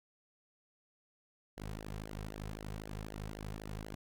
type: tone with flanger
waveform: sawtooth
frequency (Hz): 52.5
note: G#1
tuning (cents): +19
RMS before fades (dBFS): -44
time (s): 1.57-3.95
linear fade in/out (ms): 5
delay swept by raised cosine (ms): 0.8 to 3.5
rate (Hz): 3.9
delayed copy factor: -0.8
effects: none